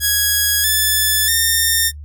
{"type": "tone with pitch steps", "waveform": "5% pulse", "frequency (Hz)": [1661, 1738.6, 1819.7], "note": ["G#6", "A6", "A#6"], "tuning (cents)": [0, -21, -42], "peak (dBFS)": -3, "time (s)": [0, 1.92], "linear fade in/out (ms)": 50, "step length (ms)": 640, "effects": ["noise-tail reverb RT60 0.1 s tail -21 dB re dry", "added 74 Hz sine -30 dBFS peak until 2.04 s"]}